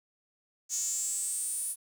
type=tone with high-pass filter sweep; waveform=square; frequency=202.8 Hz; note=G#3; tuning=41 cents flat; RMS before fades=-33 dBFS; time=0.69-1.76 s; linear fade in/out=50 ms; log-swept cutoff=6600 to 10000 Hz; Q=8.9; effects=10-bit